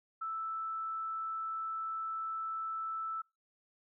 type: tone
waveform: sine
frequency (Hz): 1318.5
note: E6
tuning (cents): 0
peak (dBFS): -35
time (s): 0.21-3.22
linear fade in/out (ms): 10
effects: noise-tail reverb RT60 0.2 s tail -23 dB re dry